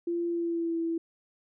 sine tone with pitch glide, 342.6 to 331.3 Hz, F4 to E4, -33 to +9 cents, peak -27 dBFS, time 0.07-0.98 s, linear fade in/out 5 ms, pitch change -58 cents, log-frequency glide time 0.28-0.78 s, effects none

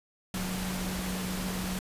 sine tone in noise, 184.7 Hz, F#3, 3 cents flat, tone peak -33 dBFS, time 0.34-1.79 s, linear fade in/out 2 ms, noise pink, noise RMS -36 dBFS, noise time 0.34-1.79 s, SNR 0 dB, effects resampled to 32000 Hz

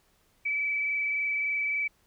sine tone with frequency modulation, 2300 Hz, D7, 37 cents flat, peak -26 dBFS, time 0.45-1.88 s, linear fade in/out 10 ms, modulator 23.5 Hz, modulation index 1.2, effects pink hiss -67 dBFS RMS until 2.06 s

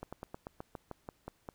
slowing click train, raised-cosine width 1 ms, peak -27 dBFS, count 11, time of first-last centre 0.03-1.489 s, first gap 96 ms, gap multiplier 1.09, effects pink hiss -71 dBFS RMS until 1.54 s

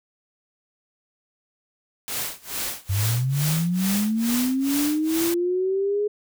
white noise with tremolo, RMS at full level -27 dBFS, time 2.08-5.34 s, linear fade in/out 0 ms, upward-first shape sine, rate 2.3 Hz, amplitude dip 95%
sine linear sweep, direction up, 92.5 to 420 Hz, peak -20 dBFS, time 2.89-6.08 s, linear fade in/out 10 ms
effects none

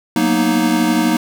square chord, B major seventh, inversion second, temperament equal with one note detuned, 185 / 233.1 / 245.2 / 311.1 Hz, F#3 / A#3 / B3 / D#4, 0 / 0 / -12 / 0 cents, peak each -22 / -18 / -23 / -17 dBFS, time 0.16-1.17 s, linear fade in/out 2 ms, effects none

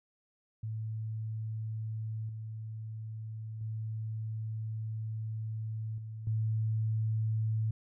sine tone with level steps, 110 Hz, A2, in tune, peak -34 / -38 / -34 / -39 / -28 dBFS, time 0.63-7.71 s, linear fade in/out 5 ms, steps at 2.29 / 3.61 / 5.98 / 6.27 s, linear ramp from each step 2 ms, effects none

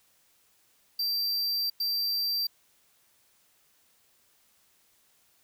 square tone bursts at uneven times, 4699 Hz, D8, in tune, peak -27 dBFS, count 2, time 0.99-1.7 / 1.8-2.47 s, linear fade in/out 5 ms, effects white hiss -66 dBFS RMS until 5.43 s

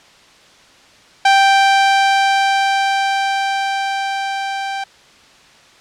sawtooth tone with level ramp, 784 Hz, G5, in tune, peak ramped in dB -4 to -17 dBFS, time 1.25-4.84 s, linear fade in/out 5 ms, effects white hiss -46 dBFS RMS until 5.8 s + low-pass 5000 Hz 12 dB/octave

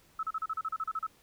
sine tone bursts, 1300 Hz, E6, 24 cents flat, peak -30 dBFS, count 12, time 0.19-1.067 s, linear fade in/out 5 ms, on 41 ms, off 35 ms, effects pink hiss -63 dBFS RMS until 1.22 s

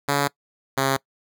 5% pulse tone pair in turn, 142.1 / 135.37 Hz, C#3 / C#3, +43 / -41 cents, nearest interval minor second, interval 84 cents, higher first, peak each -8 dBFS, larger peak neither, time 0.08-0.28 / 0.77-0.97 s, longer neither, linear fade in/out 10 ms, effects noise-tail reverb RT60 0.1 s tail -22 dB re dry

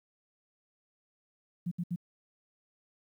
sine tone bursts, 174.61 Hz, F3, in tune, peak -30 dBFS, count 3, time 1.66-1.961 s, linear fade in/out 10 ms, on 55 ms, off 68 ms, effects 11-bit

